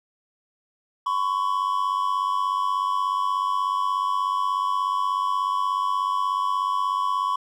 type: tone pair together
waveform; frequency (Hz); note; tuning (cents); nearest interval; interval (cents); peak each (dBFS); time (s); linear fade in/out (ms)
triangle; 1014.4 / 1111; B5 / C#6; +46 / +4; major second; 158; -23 / -22; 1.06-7.36; 5
effects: none